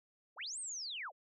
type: linear two-way sweep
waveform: sine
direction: up then down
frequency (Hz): 335.7 to 8760 to 450.1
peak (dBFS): -40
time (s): 0.36-1.12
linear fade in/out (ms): 50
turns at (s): 0.59
effects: none